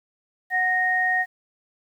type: tone pair together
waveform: sine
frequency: 738 / 1859.6 Hz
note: F#5 / A#6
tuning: -5 / -5 cents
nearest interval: octave + major third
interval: 1600 cents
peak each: -25 / -20 dBFS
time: 0.5-1.26 s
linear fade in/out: 50 ms
effects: 9-bit